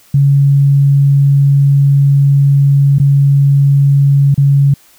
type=tone with dropouts; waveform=sine; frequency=140 Hz; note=C#3; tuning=18 cents sharp; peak=-5 dBFS; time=0.14-4.74 s; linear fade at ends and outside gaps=5 ms; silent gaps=2.985-2.998 / 4.344-4.377 s; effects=white hiss -46 dBFS RMS until 4.98 s